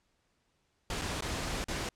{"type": "noise with dropouts", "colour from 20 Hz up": "pink", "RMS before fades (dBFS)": -35, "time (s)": [0.9, 1.89], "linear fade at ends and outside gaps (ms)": 2, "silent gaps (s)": [[1.015, 1.018], [1.208, 1.222], [1.642, 1.683]], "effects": ["pink hiss -75 dBFS RMS until 1.95 s", "low-pass 8000 Hz 12 dB/octave"]}